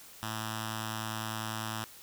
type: tone with notch filter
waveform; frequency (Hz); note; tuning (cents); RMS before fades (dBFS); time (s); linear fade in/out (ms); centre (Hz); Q
5% pulse; 110; A2; 0; -37; 0.23-1.84; 0; 470; 0.58
effects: white hiss -52 dBFS RMS until 2.02 s